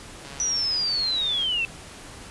click train, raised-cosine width 0.2 ms, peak -24 dBFS, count 166, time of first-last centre 0.25-1.437 s, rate 139 Hz
sine linear sweep, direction down, 5920 to 2622 Hz, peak -22 dBFS, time 0.4-1.65 s, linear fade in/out 0 ms
effects pink hiss -42 dBFS RMS until 2.3 s + resampled to 24000 Hz

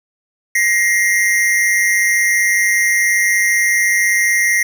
square tone pair together, 1897.2 / 2093 Hz, A#6 / C7, +30 / 0 cents, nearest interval major second, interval 170 cents, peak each -15 / -16 dBFS, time 0.55-4.63 s, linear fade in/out 5 ms, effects none

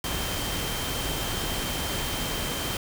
sine tone in noise, 3136 Hz, G7, in tune, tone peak -36 dBFS, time 0.04-2.77 s, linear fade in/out 2 ms, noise pink, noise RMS -30 dBFS, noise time 0.04-2.77 s, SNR -9 dB, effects none

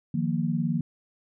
sine chord, Eb suspended second, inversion none, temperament just, 155.56 / 175.01 / 233.3 Hz, Eb3 / F3 / Bb3, 0 / +4 / +2 cents, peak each -28 dBFS, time 0.14-0.81 s, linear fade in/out 5 ms, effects none

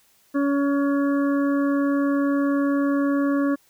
harmonic tone, 281.4 Hz, C#4, 26 cents sharp, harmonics 1 / 2 / 4 / 5 / 6, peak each -19 / -28 / -32 / -37 / -36 dBFS, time 0.34-3.56 s, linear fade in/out 20 ms, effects white hiss -60 dBFS RMS until 3.69 s

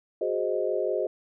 sine chord, Ab dominant seventh, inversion third, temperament equal, 370 / 415.3 / 523.3 / 622.3 Hz, Gb4 / Ab4 / C5 / Eb5, 0 / 0 / 0 / 0 cents, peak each -30 dBFS, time 0.21-1.07 s, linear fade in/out 5 ms, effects none

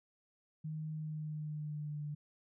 sine tone with pitch glide, 155.56 to 148.19 Hz, D#3 to D3, 0 to +16 cents, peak -38 dBFS, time 0.64-2.15 s, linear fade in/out 10 ms, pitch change -84 cents, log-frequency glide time 0.93-2.03 s, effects none

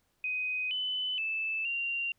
sine tone with pitch steps, 2506 / 3014 / 2631 / 2768 Hz, D#7 / F#7 / E7 / F7, +12 / +31 / -4 / -16 cents, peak -30 dBFS, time 0.24-2.12 s, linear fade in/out 2 ms, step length 470 ms, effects pink hiss -74 dBFS RMS until 2.18 s

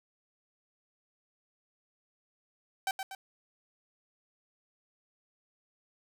sawtooth tone with echo, 771 Hz, G5, 29 cents flat, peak -25 dBFS, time 2.87-2.91 s, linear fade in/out 2 ms, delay 120 ms, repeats 2, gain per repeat -6 dB, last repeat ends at 3.15 s, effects none

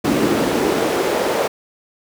brown noise with high-pass filter sweep, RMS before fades -18 dBFS, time 0.04-1.48 s, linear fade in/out 10 ms, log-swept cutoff 260 to 510 Hz, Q 1.8, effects none

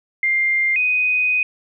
sine tone pair in turn, 2100 / 2497 Hz, C7 / D#7, +6 / +6 cents, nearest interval minor third, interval 300 cents, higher second, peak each -15 dBFS, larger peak neither, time 0.23-0.76 / 0.76-1.43 s, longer second, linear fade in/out 2 ms, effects none

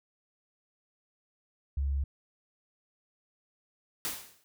sine tone, 69.3 Hz, C#2, in tune, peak -27 dBFS, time 1.77-2.04 s, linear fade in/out 5 ms
white noise with exponential decay, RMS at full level -31 dBFS, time 4.05-4.44 s, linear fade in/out 0 ms, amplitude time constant 84 ms
effects none

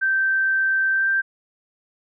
sine tone with pitch glide, 1558 to 1573.4 Hz, G6 to G6, -11 to +6 cents, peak -17 dBFS, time 0.01-1.22 s, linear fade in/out 20 ms, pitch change +17 cents, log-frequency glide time 0.91-1.09 s, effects none

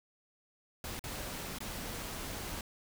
pink noise with dropouts, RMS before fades -41 dBFS, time 0.84-2.61 s, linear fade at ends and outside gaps 2 ms, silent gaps 0.994-1.039 / 1.586-1.604 s, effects none

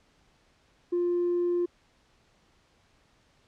triangle tone with tanh clipping, 350.5 Hz, F4, 6 cents sharp, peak -24 dBFS, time 0.92-1.66 s, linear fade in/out 10 ms, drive 5 dB, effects pink hiss -65 dBFS RMS until 3.47 s + low-pass 6000 Hz 12 dB/octave

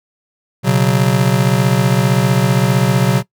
square chord, B suspended second, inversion none, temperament just, 123.47 / 138.9 / 185.21 Hz, B2 / C#3 / F#3, 0 / +4 / +2 cents, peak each -16 dBFS, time 0.63-3.23 s, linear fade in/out 50 ms, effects noise-tail reverb RT60 0.1 s tail -20 dB re dry

